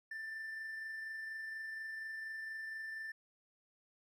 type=tone with amplitude modulation; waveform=triangle; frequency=1776 Hz; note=A6; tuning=16 cents sharp; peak=-38 dBFS; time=0.11-3.12 s; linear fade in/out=5 ms; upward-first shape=sine; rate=24.2 Hz; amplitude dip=30%; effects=tanh soft clip ceiling -35 dBFS